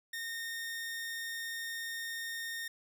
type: tone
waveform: sawtooth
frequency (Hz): 1837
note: A#6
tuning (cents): -26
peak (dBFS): -34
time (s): 0.13-2.68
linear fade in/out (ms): 5
effects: none